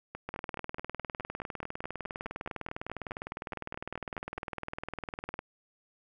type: two click trains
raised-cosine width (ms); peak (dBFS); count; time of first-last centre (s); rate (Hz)
0.5; -21 / -24; 102 / 21; 0.29-5.391 / 0.15-4.378; 19.8 / 4.73
effects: none